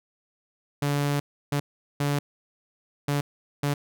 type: tone bursts at uneven times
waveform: sawtooth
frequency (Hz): 143.7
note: D3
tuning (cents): -37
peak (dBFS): -19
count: 5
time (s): 0.82-1.2 / 1.52-1.6 / 2-2.19 / 3.08-3.21 / 3.63-3.74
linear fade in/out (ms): 5
effects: none